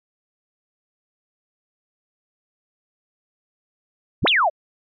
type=exponential two-way sweep; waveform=sine; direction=up then down; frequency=49.03 to 3951 to 557 Hz; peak=-14 dBFS; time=4.22-4.5 s; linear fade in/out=20 ms; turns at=4.28 s; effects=MP3 48 kbps